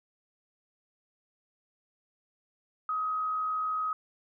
sine tone with frequency modulation, 1263 Hz, D#6, 26 cents sharp, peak -28 dBFS, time 2.89-3.93 s, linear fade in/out 2 ms, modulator 66.9 Hz, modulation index 0.24, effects none

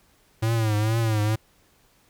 square tone with vibrato, 110 Hz, A2, in tune, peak -21 dBFS, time 0.42-1.36 s, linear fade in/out 10 ms, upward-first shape triangle, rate 2.2 Hz, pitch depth 98 cents each way, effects pink hiss -61 dBFS RMS until 2.09 s

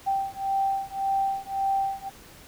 sine beating tone pair, 781 / 782.8 Hz, G5 / G5, -7 / -3 cents, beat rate 1.8 Hz, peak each -27 dBFS, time 0.06-2.1 s, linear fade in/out 20 ms, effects pink hiss -49 dBFS RMS until 2.47 s

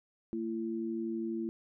sine tone pair together, 225 / 337.1 Hz, A3 / E4, +39 / +39 cents, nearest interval perfect fifth, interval 700 cents, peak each -36 / -35 dBFS, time 0.33-1.49 s, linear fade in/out 0 ms, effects none

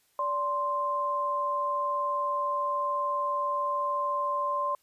sine tone pair together, 579.7 / 1046.5 Hz, D5 / C6, -23 / 0 cents, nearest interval minor seventh, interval 1023 cents, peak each -33 / -27 dBFS, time 0.19-4.75 s, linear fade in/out 2 ms, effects white hiss -68 dBFS RMS until 4.82 s + resampled to 32000 Hz

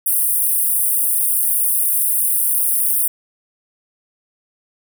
pink high-pass noise, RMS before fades -17 dBFS, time 0.06-3.08 s, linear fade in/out 5 ms, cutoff 9000 Hz, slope 96 dB/octave, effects none

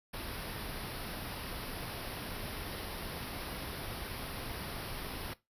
pink band-stop noise, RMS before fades -41 dBFS, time 0.13-5.34 s, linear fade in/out 10 ms, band 5500 to 9500 Hz, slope 96 dB/octave, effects noise-tail reverb RT60 0.2 s tail -18 dB re dry + resampled to 32000 Hz

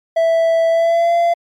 triangle tone with pitch glide, 659.3 to 684.1 Hz, E5 to F5, 0 to -36 cents, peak -9 dBFS, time 0.16-1.34 s, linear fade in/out 10 ms, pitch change +64 cents, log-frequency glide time 0.69-1.14 s, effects MP3 64 kbps

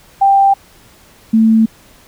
sine tone pair in turn, 788 / 222.4 Hz, G5 / A3, +9 / +19 cents, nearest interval octave + minor seventh, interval 2190 cents, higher first, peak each -6 dBFS, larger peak neither, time 0.21-0.54 / 1.33-1.66 s, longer neither, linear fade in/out 10 ms, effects pink hiss -45 dBFS RMS until 2.07 s

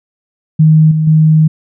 sine tone with level steps, 156.6 Hz, D#3, 11 cents sharp, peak -3 / -9 / -4 dBFS, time 0.59-1.48 s, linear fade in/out 10 ms, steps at 0.91 / 1.07 s, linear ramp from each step 5 ms, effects none

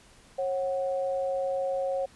sine tone pair together, 544 / 741.9 Hz, C#5 / F#5, -33 / +4 cents, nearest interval perfect fourth, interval 537 cents, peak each -27 / -34 dBFS, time 0.38-2.06 s, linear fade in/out 10 ms, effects pink hiss -56 dBFS RMS until 2.15 s + resampled to 24000 Hz

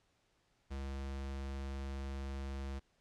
square tone, 68.1 Hz, C#2, 30 cents flat, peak -40 dBFS, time 0.7-2.8 s, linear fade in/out 20 ms, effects pink hiss -75 dBFS RMS until 3 s + low-pass 7000 Hz 12 dB/octave

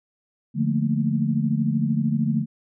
sine chord, Bb major seventh, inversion first, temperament equal, 146.83 / 174.61 / 220 / 233.1 Hz, D3 / F3 / A3 / Bb3, 0 / 0 / 0 / 0 cents, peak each -24 / -28 / -23 / -27 dBFS, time 0.54-2.46 s, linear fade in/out 50 ms, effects none

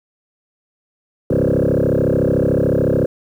sine tone with frequency modulation, 323.8 Hz, E4, 31 cents flat, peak -11 dBFS, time 1.3-3.06 s, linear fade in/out 5 ms, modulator 33.7 Hz, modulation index 6.9, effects tanh soft clip ceiling -10 dBFS + 8-bit

